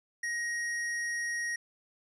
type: tone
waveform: square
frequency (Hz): 1882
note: A#6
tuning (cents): +16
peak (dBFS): -32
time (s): 0.23-1.56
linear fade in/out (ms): 5
effects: resampled to 22050 Hz + 12-bit